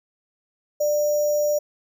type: tone with sample-and-hold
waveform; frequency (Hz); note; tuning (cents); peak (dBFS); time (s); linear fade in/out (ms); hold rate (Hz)
sine; 593; D5; +17; -18; 0.8-1.59; 10; 6300
effects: none